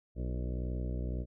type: harmonic tone with a mistuned harmonic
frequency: 61.74 Hz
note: B1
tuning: in tune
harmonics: 1 / 2 / 3 / 4 / 5 / 6 / 7 / 8 / 9 / 10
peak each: -34 / -40 / -44 / -46 / -48 / -50 / -51 / -52 / -53 / -54 dBFS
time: 0.15-1.26 s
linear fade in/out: 50 ms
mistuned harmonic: 6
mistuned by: -50 cents
effects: none